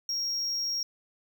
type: tone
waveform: triangle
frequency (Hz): 5588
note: F8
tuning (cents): 0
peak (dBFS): -27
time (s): 0.09-0.83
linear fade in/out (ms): 2
effects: none